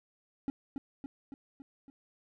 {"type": "tone with echo", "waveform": "triangle", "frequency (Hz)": 275.2, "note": "C#4", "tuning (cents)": -12, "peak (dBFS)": -28, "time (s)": [0.48, 0.5], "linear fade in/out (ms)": 0, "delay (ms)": 280, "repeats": 5, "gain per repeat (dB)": -4, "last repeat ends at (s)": 1.9, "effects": []}